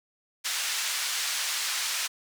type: band-pass noise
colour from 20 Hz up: white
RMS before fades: -30 dBFS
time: 0.44-2.08 s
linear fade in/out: 20 ms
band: 1300 to 6900 Hz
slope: 12 dB/octave
effects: none